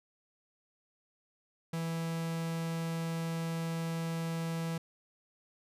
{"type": "tone", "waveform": "45% pulse", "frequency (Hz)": 164.81, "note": "E3", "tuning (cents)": 0, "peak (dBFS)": -33, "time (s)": [1.73, 4.78], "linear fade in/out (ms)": 5, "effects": ["resampled to 32000 Hz"]}